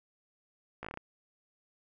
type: slowing click train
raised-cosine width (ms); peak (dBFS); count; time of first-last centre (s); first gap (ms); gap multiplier
0.5; -25; 7; 0.83-0.974; 16; 1.16
effects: none